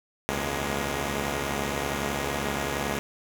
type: tone cluster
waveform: 5% pulse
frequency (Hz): 70.6 / 82.7 / 128.9 / 209.5 / 236.6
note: C#2 / E2 / C3 / G#3 / A#3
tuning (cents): +32 / +6 / -26 / +15 / +26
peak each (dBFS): -19 / -27 / -26 / -22 / -23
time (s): 0.29-2.99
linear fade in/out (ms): 0
effects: 8-bit